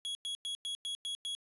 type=tone bursts; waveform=45% pulse; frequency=3333 Hz; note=G#7; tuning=5 cents sharp; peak=-35 dBFS; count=7; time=0.05-1.35 s; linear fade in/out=0 ms; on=100 ms; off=100 ms; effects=resampled to 24000 Hz